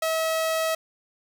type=tone; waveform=sawtooth; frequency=644 Hz; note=E5; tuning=41 cents flat; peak=-19 dBFS; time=0.02-0.75 s; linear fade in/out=5 ms; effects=none